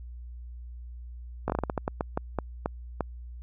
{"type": "slowing click train", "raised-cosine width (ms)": 1, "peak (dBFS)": -13, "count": 14, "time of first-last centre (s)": [1.48, 3.007], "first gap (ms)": 18, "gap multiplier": 1.28, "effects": ["added 60 Hz sine -39 dBFS peak until 3.42 s"]}